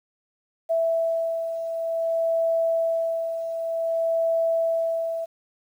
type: beating tone pair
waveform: sine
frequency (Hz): 659.3 / 659.84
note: E5 / E5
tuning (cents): 0 / +2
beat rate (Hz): 0.54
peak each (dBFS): -30 / -22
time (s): 0.69-5.26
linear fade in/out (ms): 20
effects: 9-bit